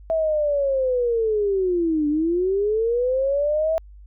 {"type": "linear two-way sweep", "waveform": "sine", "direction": "down then up", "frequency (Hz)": [655, 291.6, 655], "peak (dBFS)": -18, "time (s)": [0.1, 3.78], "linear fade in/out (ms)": 0, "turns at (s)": 2.08, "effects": ["added 50 Hz sine -41 dBFS peak until 4.06 s"]}